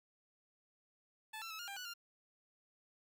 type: tone with pitch steps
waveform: 15% pulse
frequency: 872 / 1345 / 1297 / 1416 / 796 / 1478 / 1397 Hz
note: A5 / E6 / E6 / F6 / G5 / F#6 / F6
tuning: -16 / +34 / -28 / +23 / +26 / -2 / 0 cents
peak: -38 dBFS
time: 1.33-1.939 s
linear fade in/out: 10 ms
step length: 87 ms
effects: none